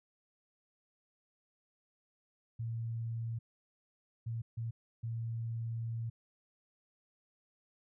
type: tone bursts at uneven times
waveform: sine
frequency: 114.8 Hz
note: A#2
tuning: 26 cents flat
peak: -35 dBFS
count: 4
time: 2.59-3.39 / 4.26-4.42 / 4.57-4.71 / 5.03-6.1 s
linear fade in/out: 10 ms
effects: none